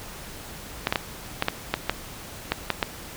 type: clicks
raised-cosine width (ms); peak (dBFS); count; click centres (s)
0.3; -5; 10; 0.871 / 0.925 / 0.958 / 1.424 / 1.484 / 1.74 / 1.896 / 2.52 / 2.703 / 2.828
effects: pink hiss -40 dBFS RMS until 3.16 s